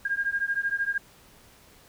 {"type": "beating tone pair", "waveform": "sine", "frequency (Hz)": [1611, 1624], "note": ["G6", "G#6"], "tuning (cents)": [47, -39], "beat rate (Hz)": 13, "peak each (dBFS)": [-28, -28], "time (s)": [0.05, 0.98], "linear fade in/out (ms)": 5, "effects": ["pink hiss -55 dBFS RMS until 1.88 s"]}